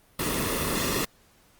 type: noise with comb filter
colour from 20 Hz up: pink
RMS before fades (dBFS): -27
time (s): 0.19-1.05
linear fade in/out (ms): 5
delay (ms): 1.3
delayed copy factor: -0.6
effects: pink hiss -60 dBFS RMS until 1.59 s + Opus 32 kbps